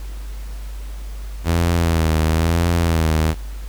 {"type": "tone with vibrato", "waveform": "sawtooth", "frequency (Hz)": 82.2, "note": "E2", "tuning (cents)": -4, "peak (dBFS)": -11, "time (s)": [1.44, 3.35], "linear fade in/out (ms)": 50, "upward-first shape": "sine", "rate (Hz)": 1, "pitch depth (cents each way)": 70, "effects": ["added 50 Hz sine -27 dBFS peak until 3.68 s", "pink hiss -44 dBFS RMS until 3.68 s"]}